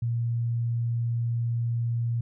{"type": "tone", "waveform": "sine", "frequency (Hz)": 117.5, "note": "A#2", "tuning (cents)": 14, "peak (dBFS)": -24, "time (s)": [0.02, 2.21], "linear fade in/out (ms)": 5, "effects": []}